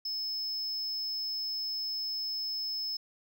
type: tone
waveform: triangle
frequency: 5220 Hz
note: E8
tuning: 18 cents flat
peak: -31 dBFS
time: 0.05-2.97 s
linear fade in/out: 5 ms
effects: none